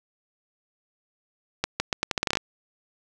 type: accelerating click train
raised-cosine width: 0.2 ms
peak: -6 dBFS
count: 12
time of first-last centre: 1.64-2.371 s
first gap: 160 ms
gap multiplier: 0.8
effects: none